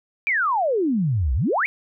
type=exponential two-way sweep; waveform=sine; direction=down then up; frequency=2425 to 58.7 to 2425 Hz; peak=-18 dBFS; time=0.27-1.66 s; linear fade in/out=0 ms; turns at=1.34 s; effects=none